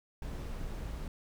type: noise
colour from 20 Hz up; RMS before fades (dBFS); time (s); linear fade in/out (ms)
brown; -39; 0.22-1.08; 2
effects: none